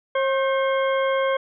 harmonic tone with a mistuned harmonic, 537 Hz, C5, 45 cents sharp, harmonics 1 / 2 / 3 / 4 / 6, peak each -20 / -26 / -30 / -32 / -36 dBFS, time 0.15-1.37 s, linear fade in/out 5 ms, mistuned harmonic 3, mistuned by -58 cents, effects none

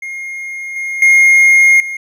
triangle tone with level steps, 2137 Hz, C7, 36 cents sharp, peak -20 / -16 / -3 / -18 dBFS, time 0.02-1.97 s, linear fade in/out 5 ms, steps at 0.76 / 1.02 / 1.8 s, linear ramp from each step 2 ms, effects none

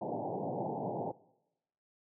white band-pass noise, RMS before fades -37 dBFS, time 0.01-1.12 s, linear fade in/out 10 ms, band 110 to 880 Hz, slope 96 dB/octave, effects noise-tail reverb RT60 0.9 s tail -21 dB re dry

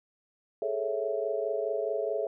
sine chord, A major seventh, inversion third, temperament equal, 415.3 / 440 / 554.4 / 659.3 Hz, G#4 / A4 / C#5 / E5, 0 / 0 / 0 / 0 cents, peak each -34 / -33 / -34 / -33 dBFS, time 0.62-2.27 s, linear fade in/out 2 ms, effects none

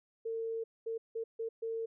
sine tone bursts at uneven times, 452.9 Hz, A#4, 50 cents flat, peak -34 dBFS, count 5, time 0.25-0.64 / 0.86-0.98 / 1.15-1.24 / 1.39-1.49 / 1.62-1.86 s, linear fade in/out 10 ms, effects none

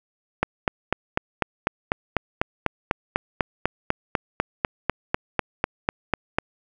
click train, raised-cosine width 0.5 ms, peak -4 dBFS, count 25, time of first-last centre 0.43-6.385 s, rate 4.03 Hz, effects none

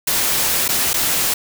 white noise with dropouts, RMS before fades -18 dBFS, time 0.07-1.34 s, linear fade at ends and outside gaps 5 ms, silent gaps 0.681-0.688 / 0.933-0.94 s, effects none

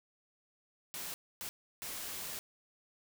white noise bursts at uneven times, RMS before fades -42 dBFS, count 3, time 0.94-1.14 / 1.41-1.49 / 1.82-2.39 s, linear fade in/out 0 ms, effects none

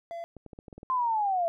triangle tone, 678 Hz, E5, 49 cents sharp, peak -33 dBFS, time 0.11-0.24 s, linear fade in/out 0 ms
clicks, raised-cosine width 2 ms, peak -31 dBFS, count 8, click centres 0.367 / 0.463 / 0.532 / 0.589 / 0.682 / 0.728 / 0.78 / 0.831 s
sine linear sweep, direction down, 1046.5 to 659.3 Hz, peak -24 dBFS, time 0.9-1.48 s, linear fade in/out 0 ms
effects none

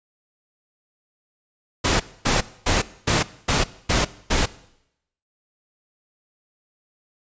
pink noise bursts, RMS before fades -19 dBFS, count 7, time 1.84-4.46 s, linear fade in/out 10 ms, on 160 ms, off 250 ms, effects noise-tail reverb RT60 0.8 s tail -19 dB re dry + resampled to 16000 Hz

